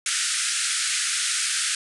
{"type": "band-pass noise", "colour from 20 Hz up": "white", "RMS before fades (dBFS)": -25, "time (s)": [0.06, 1.75], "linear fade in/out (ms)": 2, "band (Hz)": [1300, 10000], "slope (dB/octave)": 96, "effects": []}